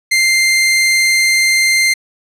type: tone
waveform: sawtooth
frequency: 2093 Hz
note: C7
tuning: in tune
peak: -6 dBFS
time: 0.11-1.94 s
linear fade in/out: 10 ms
effects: low-pass 11000 Hz 12 dB/octave